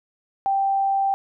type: tone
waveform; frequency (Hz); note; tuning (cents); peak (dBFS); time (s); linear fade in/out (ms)
sine; 784; G5; 0; -18; 0.46-1.14; 0
effects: none